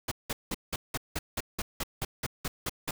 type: noise bursts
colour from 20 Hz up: pink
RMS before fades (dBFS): -32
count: 14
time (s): 0.08-2.91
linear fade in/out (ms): 5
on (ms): 35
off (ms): 180
effects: none